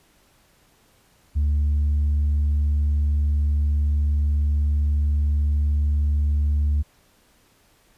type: tone with tanh clipping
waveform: sine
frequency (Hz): 73.42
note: D2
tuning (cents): 0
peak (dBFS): -18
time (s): 1.35-6.83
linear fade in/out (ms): 20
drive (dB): 1
effects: pink hiss -59 dBFS RMS until 7.97 s + resampled to 32000 Hz